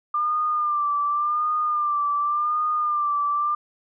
sine tone with vibrato, 1194 Hz, D6, 28 cents sharp, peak -20 dBFS, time 0.14-3.55 s, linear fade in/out 5 ms, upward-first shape sine, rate 0.89 Hz, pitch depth 47 cents each way, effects none

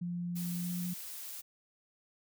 sine tone with pitch glide, 174.61 to 177.56 Hz, F3 to F3, 0 to +29 cents, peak -34 dBFS, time 0.01-0.94 s, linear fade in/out 10 ms, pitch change +29 cents, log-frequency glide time 0.52-0.79 s
blue noise, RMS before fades -44 dBFS, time 0.35-1.42 s, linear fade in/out 20 ms
effects none

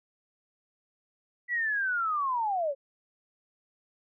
sine linear sweep, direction down, 1975.5 to 529 Hz, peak -26 dBFS, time 1.48-2.75 s, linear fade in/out 50 ms, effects none

